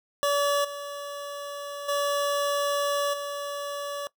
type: tone with level steps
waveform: 25% pulse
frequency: 572 Hz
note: D5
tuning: 46 cents flat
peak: -18 / -30 / -20 / -27 dBFS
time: 0.23-4.07 s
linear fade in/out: 0 ms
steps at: 0.64 / 1.88 / 3.13 s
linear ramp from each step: 10 ms
effects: noise-tail reverb RT60 0.1 s tail -20 dB re dry